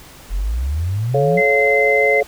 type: exponential sweep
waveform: sine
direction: up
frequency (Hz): 41.2 to 188.3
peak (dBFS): -17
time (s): 0.29-1.42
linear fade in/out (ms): 50
type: chord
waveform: sine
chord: A augmented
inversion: none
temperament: equal with one note detuned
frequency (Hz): 432.2 / 554.4 / 698.5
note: A4 / C#5 / E#5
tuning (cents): -31 / 0 / 0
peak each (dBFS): -17 / -17 / -21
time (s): 1.14-2.23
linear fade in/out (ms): 5
type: tone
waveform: sine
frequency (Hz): 2067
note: C7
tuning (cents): -22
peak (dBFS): -15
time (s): 1.37-2.21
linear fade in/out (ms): 10
effects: pink hiss -41 dBFS RMS until 2.27 s